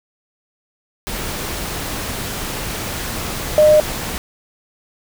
sine tone in noise, 609 Hz, D#5, 37 cents flat, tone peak -7 dBFS, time 3.58-3.8 s, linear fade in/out 0 ms, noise pink, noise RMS -25 dBFS, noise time 1.07-4.18 s, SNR +15 dB, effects none

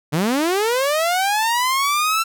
sawtooth linear sweep, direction up, 138.59 to 1349 Hz, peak -13 dBFS, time 0.12-2.24 s, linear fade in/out 20 ms, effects none

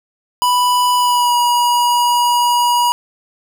square tone with pitch glide, 987.8 to 964.7 Hz, B5 to B5, 0 to -41 cents, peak -12 dBFS, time 0.42-2.92 s, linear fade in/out 0 ms, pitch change -41 cents, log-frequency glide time 0.96-1.36 s, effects none

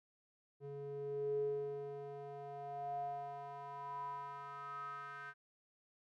square tone with band-pass filter sweep, 141.2 Hz, C#3, 32 cents sharp, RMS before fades -44 dBFS, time 0.6-5.34 s, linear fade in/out 50 ms, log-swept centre 330 to 1500 Hz, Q 9.2, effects none

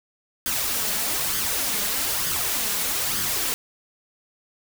white noise with flanger, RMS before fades -25 dBFS, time 0.46-3.54 s, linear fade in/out 0 ms, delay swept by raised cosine 0.61 to 4.91 ms, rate 1.1 Hz, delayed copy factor +0.55, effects none

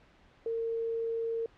sine tone, 456.8 Hz, A#4, 35 cents flat, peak -30 dBFS, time 0.46-1.46 s, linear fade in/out 2 ms, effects pink hiss -61 dBFS RMS until 1.57 s + low-pass 3000 Hz 12 dB/octave

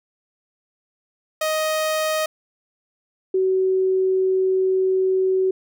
sawtooth / sine tone pair in turn, 625 / 376.9 Hz, D#5 / F#4, +8 / +32 cents, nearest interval major sixth, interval 876 cents, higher first, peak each -16 dBFS, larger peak neither, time 1.41-2.26 / 3.34-5.51 s, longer second, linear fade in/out 5 ms, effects none

